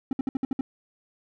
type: tone bursts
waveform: triangle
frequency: 265.1 Hz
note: C4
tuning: 23 cents sharp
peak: -21 dBFS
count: 7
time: 0.11-0.61 s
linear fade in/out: 2 ms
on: 20 ms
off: 60 ms
effects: none